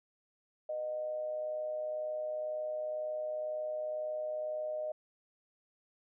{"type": "tone with amplitude modulation", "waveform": "sine", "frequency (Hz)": 616, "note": "D#5", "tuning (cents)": -17, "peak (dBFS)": -32, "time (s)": [0.69, 4.92], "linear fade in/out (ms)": 5, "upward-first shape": "sine", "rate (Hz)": 122, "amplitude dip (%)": 45, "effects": []}